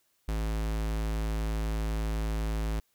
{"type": "tone", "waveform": "square", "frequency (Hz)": 54, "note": "A1", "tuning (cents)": -32, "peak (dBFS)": -29, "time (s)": [0.28, 2.8], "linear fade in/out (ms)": 5, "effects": ["white hiss -72 dBFS RMS until 2.94 s"]}